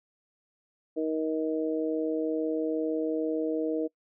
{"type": "harmonic tone", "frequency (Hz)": 157.7, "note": "D#3", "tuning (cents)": 24, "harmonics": [2, 3, 4], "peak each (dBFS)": [-29, -30, -36], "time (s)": [0.96, 3.88], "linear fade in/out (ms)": 20, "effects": ["noise-tail reverb RT60 0.1 s tail -25 dB re dry"]}